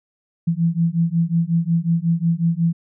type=beating tone pair; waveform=sine; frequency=164.81 / 170.31 Hz; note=E3 / F3; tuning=0 / -43 cents; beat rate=5.5 Hz; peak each=-19 / -19 dBFS; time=0.47-2.73 s; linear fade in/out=10 ms; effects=none